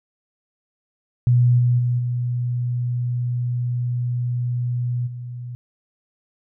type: tone with level steps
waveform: sine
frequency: 122.3 Hz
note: B2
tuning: 16 cents flat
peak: -12 / -14 / -17 / -20 / -29 dBFS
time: 1.27-5.55 s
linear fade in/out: 0 ms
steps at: 1.58 / 1.78 / 1.98 / 5.06 s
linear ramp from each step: 20 ms
effects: none